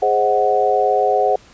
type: chord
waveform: sine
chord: Ab dominant seventh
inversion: none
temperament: equal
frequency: 415.3 / 523.3 / 622.3 / 740 Hz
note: Ab4 / C5 / Eb5 / Gb5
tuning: 0 / 0 / 0 / 0 cents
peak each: -19 / -19 / -22 / -16 dBFS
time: 0.02-1.36 s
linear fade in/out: 5 ms
effects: pink hiss -47 dBFS RMS until 1.53 s + resampled to 16000 Hz